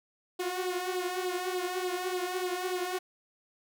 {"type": "tone with flanger", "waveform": "sawtooth", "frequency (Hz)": 364.1, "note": "F#4", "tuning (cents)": -28, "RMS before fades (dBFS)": -33, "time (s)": [0.39, 2.99], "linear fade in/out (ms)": 10, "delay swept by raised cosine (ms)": [0.23, 4.43], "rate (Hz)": 3.4, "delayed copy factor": 0.65, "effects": []}